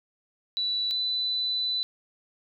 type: tone pair in turn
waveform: sine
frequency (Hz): 3951 / 3992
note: B7 / B7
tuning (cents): 0 / +18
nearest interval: unison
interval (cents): 18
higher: second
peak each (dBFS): -25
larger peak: neither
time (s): 0.57-0.91 / 0.91-1.83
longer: second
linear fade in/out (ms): 0
effects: none